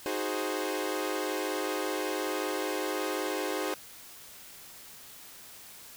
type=chord; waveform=sawtooth; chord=Ab dominant seventh; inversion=second; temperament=equal; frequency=311.1 / 370 / 415.3 / 523.3 Hz; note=Eb4 / Gb4 / Ab4 / C5; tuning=0 / 0 / 0 / 0 cents; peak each=-32 dBFS; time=0.06-3.74 s; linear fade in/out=0 ms; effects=white hiss -49 dBFS RMS until 5.96 s

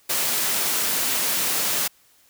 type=high-pass noise; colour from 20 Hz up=white; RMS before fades=-23 dBFS; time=0.09-1.88 s; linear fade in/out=10 ms; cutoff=150 Hz; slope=12 dB/octave; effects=white hiss -58 dBFS RMS until 2.29 s

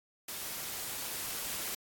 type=noise with level ramp; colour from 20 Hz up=white; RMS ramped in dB=-40 to -37 dBFS; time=0.28-1.75 s; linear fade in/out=5 ms; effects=AAC 64 kbps

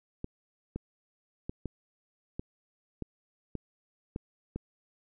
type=clicks; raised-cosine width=3 ms; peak=-22 dBFS; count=9; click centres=0.244 / 0.76 / 1.495 / 1.657 / 2.395 / 3.023 / 3.553 / 4.161 / 4.56 s; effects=none

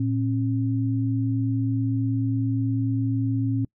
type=tone pair together; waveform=sine; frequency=113.65 / 270.3 Hz; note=A#2 / C#4; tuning=-43 / -44 cents; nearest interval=octave + minor third; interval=1499 cents; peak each=-23 / -25 dBFS; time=0-3.65 s; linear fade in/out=5 ms; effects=noise-tail reverb RT60 0.1 s tail -26 dB re dry

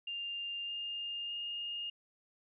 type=tone with pitch steps; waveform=sine; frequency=2800 / 2818 / 2836 Hz; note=F7 / F7 / F7; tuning=+4 / +15 / +26 cents; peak=-37 dBFS; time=0.07-1.9 s; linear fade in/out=5 ms; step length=610 ms; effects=none

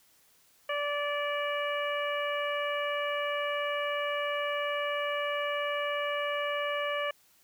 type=harmonic tone; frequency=581 Hz; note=D5; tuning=19 cents flat; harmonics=1 / 2 / 3 / 4 / 5; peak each=-32 / -35 / -37 / -38 / -39 dBFS; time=0.69-7.11 s; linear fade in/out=5 ms; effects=white hiss -64 dBFS RMS until 7.43 s

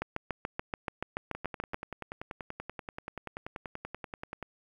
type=two click trains; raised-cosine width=0.5 ms; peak=-17 / -23 dBFS; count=13 / 33; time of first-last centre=0.02-1.744 / 1.35-4.427 s; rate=6.96 / 10.4 Hz; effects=9-bit

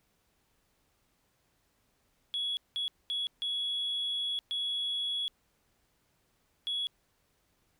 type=tone bursts at uneven times; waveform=sine; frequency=3362 Hz; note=G#7; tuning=20 cents sharp; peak=-29 dBFS; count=6; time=2.34-2.57 / 2.76-2.88 / 3.1-3.27 / 3.42-4.39 / 4.51-5.28 / 6.67-6.87 s; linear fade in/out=0 ms; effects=tanh soft clip ceiling -27 dBFS + pink hiss -73 dBFS RMS until 7.79 s

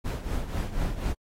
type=noise with tremolo; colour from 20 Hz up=brown; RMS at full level=-26 dBFS; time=0.04-1.14 s; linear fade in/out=20 ms; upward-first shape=triangle; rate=4.1 Hz; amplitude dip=75%; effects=AAC 48 kbps

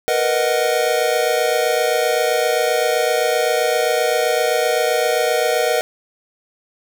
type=chord; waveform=square; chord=B major seventh; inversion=third; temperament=equal; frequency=466.2 / 493.9 / 622.3 / 740 Hz; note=A#4 / B4 / D#5 / F#5; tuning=0 / 0 / 0 / 0 cents; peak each=-22 / -22 / -21 / -23 dBFS; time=0.08-5.81 s; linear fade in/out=0 ms; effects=none

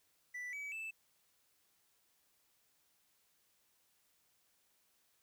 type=tone with pitch steps; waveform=triangle; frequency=1975.5 / 2282 / 2637 Hz; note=B6 / C#7 / E7; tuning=0 / +50 / 0 cents; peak=-40 dBFS; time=0.34-0.91 s; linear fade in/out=10 ms; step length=190 ms; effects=white hiss -75 dBFS RMS until 5.22 s

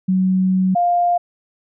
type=tone pair in turn; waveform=sine; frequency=186.9 / 701.6 Hz; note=F#3 / F5; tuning=+18 / +8 cents; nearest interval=octave + major seventh; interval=2290 cents; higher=second; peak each=-13 dBFS; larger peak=neither; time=0.08-0.75 / 0.75-1.18 s; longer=first; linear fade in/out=10 ms; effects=none

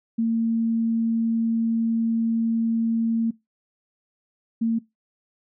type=tone bursts at uneven times; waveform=sine; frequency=227.7 Hz; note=A#3; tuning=40 cents flat; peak=-19 dBFS; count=2; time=0.18-3.31 / 4.61-4.79 s; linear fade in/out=10 ms; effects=noise-tail reverb RT60 0.2 s tail -22 dB re dry

